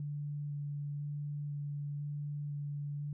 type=tone with vibrato; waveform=sine; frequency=145.4 Hz; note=D3; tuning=17 cents flat; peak=-36 dBFS; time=0-3.13 s; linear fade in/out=2 ms; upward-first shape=square; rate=1 Hz; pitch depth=8 cents each way; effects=none